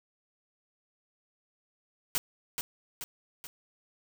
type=noise with echo; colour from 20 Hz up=white; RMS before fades=-29 dBFS; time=2.15-2.18 s; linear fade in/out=0 ms; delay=430 ms; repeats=3; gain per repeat=-5 dB; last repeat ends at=3.47 s; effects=none